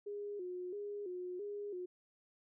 sine tone with vibrato, 384.8 Hz, G4, 32 cents flat, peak -40 dBFS, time 0.06-1.86 s, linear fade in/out 10 ms, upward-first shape square, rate 1.5 Hz, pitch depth 110 cents each way, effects none

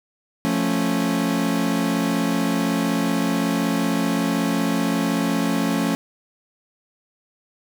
40% pulse chord, F augmented, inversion none, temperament equal with one note detuned, 174.61 / 220 / 275.9 Hz, F3 / A3 / C#4, 0 / 0 / -8 cents, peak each -24 / -23 / -22 dBFS, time 0.45-5.95 s, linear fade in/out 0 ms, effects none

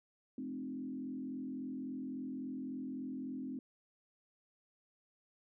sine tone with frequency modulation, 260 Hz, C4, 11 cents flat, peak -39 dBFS, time 0.38-3.59 s, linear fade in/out 2 ms, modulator 43.6 Hz, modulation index 0.98, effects none

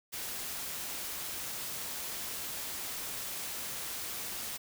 white noise, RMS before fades -39 dBFS, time 0.12-4.58 s, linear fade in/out 20 ms, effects none

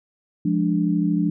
sine chord, D diminished, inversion first, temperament equal, 174.61 / 207.7 / 293.7 Hz, F3 / Ab3 / D4, 0 / 0 / 0 cents, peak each -21 / -24 / -22 dBFS, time 0.45-1.3 s, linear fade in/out 5 ms, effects none

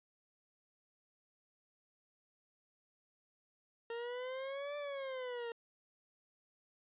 40% pulse exponential two-way sweep, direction up then down, 460.4 to 587.3 to 460.4 Hz, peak -39 dBFS, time 3.9-5.52 s, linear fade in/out 2 ms, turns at 4.77 s, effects resampled to 8000 Hz

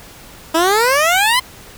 15% pulse exponential sweep, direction up, 315.3 to 1046.5 Hz, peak -5 dBFS, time 0.54-1.4 s, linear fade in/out 10 ms, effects pink hiss -39 dBFS RMS until 1.77 s

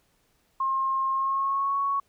sine tone with pitch glide, 1068 to 1112.1 Hz, C6 to C#6, +35 to +5 cents, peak -23 dBFS, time 0.6-2 s, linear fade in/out 5 ms, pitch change +70 cents, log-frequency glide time 1.11-1.77 s, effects pink hiss -68 dBFS RMS until 2.08 s

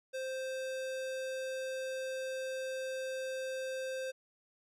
square tone, 523.3 Hz, C5, in tune, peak -37 dBFS, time 0.13-4.12 s, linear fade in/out 20 ms, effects low-pass 10000 Hz 12 dB/octave

